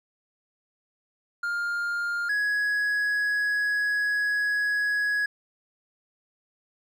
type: tone pair in turn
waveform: triangle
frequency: 1406 / 1672 Hz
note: F6 / G#6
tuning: +11 / +11 cents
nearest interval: minor third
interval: 300 cents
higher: second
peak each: -24 / -21 dBFS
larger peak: second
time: 1.43-2.29 / 2.29-5.26 s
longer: second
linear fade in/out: 5 ms
effects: none